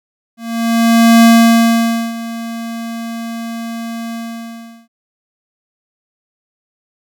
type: tone with ADSR envelope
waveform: square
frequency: 230 Hz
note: A#3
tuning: 23 cents flat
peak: -4 dBFS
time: 0.37-4.88 s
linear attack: 860 ms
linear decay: 900 ms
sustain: -18 dB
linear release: 740 ms
effects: none